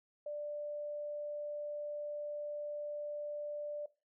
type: tone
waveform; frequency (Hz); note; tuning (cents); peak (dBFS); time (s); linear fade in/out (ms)
sine; 590; D5; +8; -38; 0.26-3.86; 5
effects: noise-tail reverb RT60 0.3 s tail -19 dB re dry